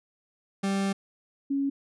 40% pulse / sine tone pair in turn, 196 / 277.1 Hz, G3 / C#4, 0 / -1 cents, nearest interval tritone, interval 599 cents, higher second, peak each -24 dBFS, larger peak neither, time 0.63-0.93 / 1.5-1.7 s, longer first, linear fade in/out 10 ms, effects resampled to 24000 Hz

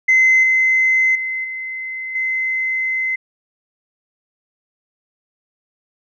sine tone with level steps, 2056 Hz, C7, 31 cents flat, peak -8 / -11 / -20 / -24 / -17 dBFS, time 0.08-3.16 s, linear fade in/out 10 ms, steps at 0.43 / 1.15 / 1.44 / 2.15 s, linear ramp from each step 5 ms, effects tanh soft clip ceiling -6 dBFS

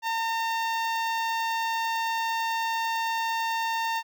sawtooth tone with notch filter, 909 Hz, A#5, 44 cents flat, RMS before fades -28 dBFS, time 0.02-4.03 s, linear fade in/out 50 ms, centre 10000 Hz, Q 0.6, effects none

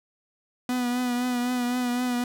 45% pulse tone with vibrato, 246.6 Hz, B3, 2 cents flat, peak -24 dBFS, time 0.69-2.24 s, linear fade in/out 2 ms, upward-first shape triangle, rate 3.9 Hz, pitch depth 37 cents each way, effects none

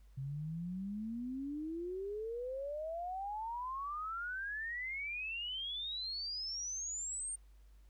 sine exponential sweep, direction up, 131.5 to 8870 Hz, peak -38 dBFS, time 0.17-7.36 s, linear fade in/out 10 ms, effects added 50 Hz sine -57 dBFS peak until 7.89 s + pink hiss -75 dBFS RMS until 7.89 s

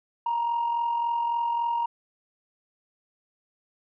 sine tone with amplitude modulation, 939 Hz, A#5, 12 cents sharp, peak -20 dBFS, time 0.26-1.86 s, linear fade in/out 5 ms, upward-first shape sine, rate 43.6 Hz, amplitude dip 50%, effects tanh soft clip ceiling -20 dBFS

